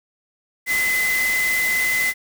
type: tone in noise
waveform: sine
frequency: 2031 Hz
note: B6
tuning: 48 cents sharp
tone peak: -18 dBFS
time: 0.66-2.14 s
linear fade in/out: 50 ms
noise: white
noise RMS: -27 dBFS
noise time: 0.66-2.14 s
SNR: +6 dB
effects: none